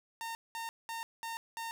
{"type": "tone bursts", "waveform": "sawtooth", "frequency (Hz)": 914, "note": "A#5", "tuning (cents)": -34, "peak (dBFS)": -34, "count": 5, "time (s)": [0.21, 1.71], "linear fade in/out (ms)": 0, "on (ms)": 140, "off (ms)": 200, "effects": []}